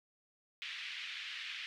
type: band-pass noise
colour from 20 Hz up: white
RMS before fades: -44 dBFS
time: 0.62-1.66 s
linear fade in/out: 0 ms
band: 1900 to 3300 Hz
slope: 24 dB/octave
effects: none